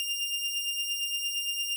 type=beating tone pair; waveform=sawtooth; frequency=2794 / 2802.7 Hz; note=F7 / F7; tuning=0 / +5 cents; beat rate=8.7 Hz; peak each=-33 / -27 dBFS; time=0-1.76 s; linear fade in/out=0 ms; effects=none